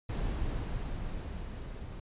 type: noise with level ramp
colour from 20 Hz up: brown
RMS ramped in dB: -32 to -42 dBFS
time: 0.09-2 s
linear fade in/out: 5 ms
effects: resampled to 8000 Hz